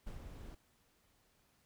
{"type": "noise with ADSR envelope", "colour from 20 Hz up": "brown", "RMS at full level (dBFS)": -45, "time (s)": [0.06, 0.55], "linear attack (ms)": 13, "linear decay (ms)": 110, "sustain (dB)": -4, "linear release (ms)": 8, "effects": ["pink hiss -73 dBFS RMS until 1.65 s"]}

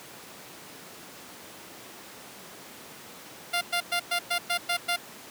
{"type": "tone bursts", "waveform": "10% pulse", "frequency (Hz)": 698.5, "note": "F5", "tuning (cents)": 0, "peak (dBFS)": -16, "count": 8, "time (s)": [3.53, 4.964], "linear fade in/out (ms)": 10, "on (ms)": 83, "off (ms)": 110, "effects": ["pink hiss -45 dBFS RMS until 5.3 s", "high-pass 200 Hz 12 dB/octave"]}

